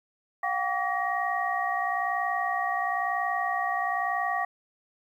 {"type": "tone cluster", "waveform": "sine", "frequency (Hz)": [715, 776, 1143, 1884], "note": ["F5", "G5", "D6", "A#6"], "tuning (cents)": [41, -18, -47, 18], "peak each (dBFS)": -31, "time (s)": [0.43, 4.45], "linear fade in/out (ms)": 5, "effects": ["10-bit"]}